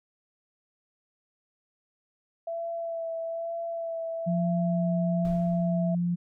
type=tone with vibrato; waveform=sine; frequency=666 Hz; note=E5; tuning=18 cents sharp; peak=-30 dBFS; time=2.47-5.95 s; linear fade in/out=5 ms; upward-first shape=sine; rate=1.1 Hz; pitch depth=19 cents each way
type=tone; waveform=sine; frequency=174.4 Hz; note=F3; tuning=2 cents flat; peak=-24 dBFS; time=4.26-6.16 s; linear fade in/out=20 ms
type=noise with exponential decay; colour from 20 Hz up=brown; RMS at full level=-39 dBFS; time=5.25-6.08 s; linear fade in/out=0 ms; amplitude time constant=180 ms
effects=none